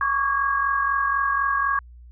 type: tone cluster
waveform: sine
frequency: 1112 / 1156 / 1639 Hz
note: C#6 / D6 / G#6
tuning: +5 / -28 / -23 cents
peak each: -22 / -27 / -24 dBFS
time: 0.01-1.79 s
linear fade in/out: 2 ms
effects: added 60 Hz sine -42 dBFS peak until 2.11 s

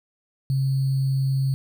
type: tone with sample-and-hold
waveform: sine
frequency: 134.6 Hz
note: C3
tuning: 49 cents sharp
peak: -19 dBFS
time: 0.5-1.54 s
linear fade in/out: 0 ms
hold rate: 4410 Hz
effects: none

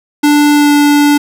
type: tone with pitch glide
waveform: square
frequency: 293.7 to 291.2 Hz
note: D4 to D4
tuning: 0 to -15 cents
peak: -6 dBFS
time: 0.23-1.18 s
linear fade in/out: 10 ms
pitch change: -15 cents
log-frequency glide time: 0.54-0.72 s
effects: none

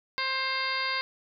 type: harmonic tone with a mistuned harmonic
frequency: 528 Hz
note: C5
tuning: 16 cents sharp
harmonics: 1 / 2 / 3 / 4 / 5 / 6 / 7 / 8 / 9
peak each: -42 / -33 / -35 / -32 / -39 / -44 / -38 / -39 / -35 dBFS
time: 0.18-1.01 s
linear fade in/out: 0 ms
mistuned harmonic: 5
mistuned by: +20 cents
effects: none

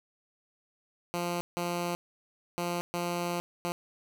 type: tone bursts at uneven times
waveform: 10% pulse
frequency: 174.1 Hz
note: F3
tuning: 5 cents flat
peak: -22 dBFS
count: 5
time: 1.14-1.41 / 1.57-1.95 / 2.58-2.81 / 2.94-3.4 / 3.65-3.72 s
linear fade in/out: 0 ms
effects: none

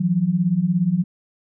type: beating tone pair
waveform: sine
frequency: 164.81 / 181.81 Hz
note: E3 / F#3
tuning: 0 / -30 cents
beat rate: 17 Hz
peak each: -21 / -18 dBFS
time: 0-1.04 s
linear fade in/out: 10 ms
effects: none

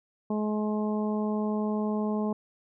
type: harmonic tone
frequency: 212.3 Hz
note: G#3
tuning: 38 cents sharp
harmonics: 1 / 2 / 3 / 4 / 5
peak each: -27 / -33 / -37 / -39 / -41 dBFS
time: 0.3-2.33 s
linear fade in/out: 5 ms
effects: none

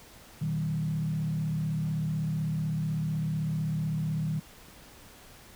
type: tone with frequency modulation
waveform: sine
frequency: 156.3 Hz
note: D#3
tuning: 8 cents sharp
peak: -27 dBFS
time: 0.41-4.4 s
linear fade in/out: 10 ms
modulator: 35.9 Hz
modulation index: 0.79
effects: pink hiss -52 dBFS RMS until 5.55 s

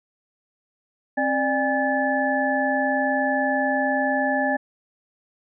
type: tone cluster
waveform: sine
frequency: 265.1 / 594 / 814 / 1733 Hz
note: C4 / D5 / G#5 / A6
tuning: +23 / +20 / -35 / -27 cents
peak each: -25 dBFS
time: 1.17-4.57 s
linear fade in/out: 10 ms
effects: none

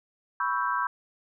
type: chord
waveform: sine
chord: C# half-diminished seventh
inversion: third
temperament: equal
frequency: 987.8 / 1108.7 / 1318.5 / 1568 Hz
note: B5 / C#6 / E6 / G6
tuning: 0 / 0 / 0 / 0 cents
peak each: -29 / -30 / -32 / -31 dBFS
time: 0.4-0.87 s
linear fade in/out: 2 ms
effects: none

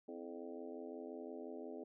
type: harmonic tone with a mistuned harmonic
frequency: 85.7 Hz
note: F2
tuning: 32 cents flat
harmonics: 3 / 4 / 5 / 6 / 7 / 8 / 9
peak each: -51 / -51 / -50 / -57 / -54 / -62 / -61 dBFS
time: 0.08-1.84 s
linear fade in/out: 5 ms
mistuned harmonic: 4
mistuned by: -79 cents
effects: none

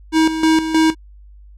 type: tone with tremolo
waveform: square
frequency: 318.8 Hz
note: D#4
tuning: 42 cents sharp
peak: -11 dBFS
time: 0.12-0.95 s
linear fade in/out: 50 ms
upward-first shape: square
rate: 3.2 Hz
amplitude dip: 65%
effects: added 50 Hz sine -39 dBFS peak until 1.57 s + low-pass 8000 Hz 12 dB/octave

